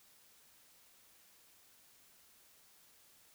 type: silence
effects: white hiss -65 dBFS RMS until 3.34 s